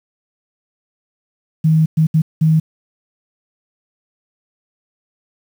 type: tone bursts at uneven times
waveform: sine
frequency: 158.4 Hz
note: D#3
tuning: 31 cents sharp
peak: -9 dBFS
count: 4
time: 1.64-1.86 / 1.97-2.07 / 2.14-2.22 / 2.41-2.6 s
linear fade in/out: 10 ms
effects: 7-bit